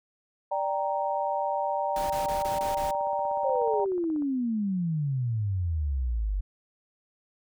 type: chord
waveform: sine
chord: G minor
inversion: second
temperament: equal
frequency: 587.3 / 784 / 932.3 Hz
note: D5 / G5 / Bb5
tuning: 0 / 0 / 0 cents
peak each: -30 dBFS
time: 0.51-3.85 s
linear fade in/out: 10 ms
type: noise bursts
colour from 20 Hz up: pink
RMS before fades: -38 dBFS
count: 6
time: 1.96-2.91 s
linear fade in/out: 2 ms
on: 140 ms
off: 22 ms
type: click train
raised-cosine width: 1 ms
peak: -34 dBFS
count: 38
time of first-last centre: 1.98-4.222 s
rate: 16.5 Hz
type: exponential sweep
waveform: sine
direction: down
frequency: 554.4 to 46.25 Hz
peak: -25 dBFS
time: 3.44-6.41 s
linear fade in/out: 10 ms
effects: none